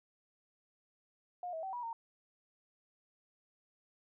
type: tone with pitch steps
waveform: sine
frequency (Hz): 714 / 645 / 766 / 969 / 919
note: F5 / E5 / G5 / B5 / A#5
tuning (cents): +38 / -38 / -40 / -33 / -25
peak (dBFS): -38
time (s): 1.43-1.93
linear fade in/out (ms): 2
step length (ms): 100
effects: none